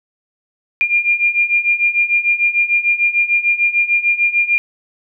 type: beating tone pair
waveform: sine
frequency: 2400 / 2406.7 Hz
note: D7 / D7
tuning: +37 / +42 cents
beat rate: 6.7 Hz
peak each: -17 / -14 dBFS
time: 0.81-4.58 s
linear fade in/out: 0 ms
effects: none